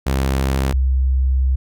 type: tone pair in turn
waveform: sawtooth / sine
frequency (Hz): 66.9 / 65.37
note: C2 / C2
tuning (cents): +39 / -1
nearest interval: unison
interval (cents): 40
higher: first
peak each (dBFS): -12 / -13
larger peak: first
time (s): 0.06-0.73 / 0.73-1.56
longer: second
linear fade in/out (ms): 10
effects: none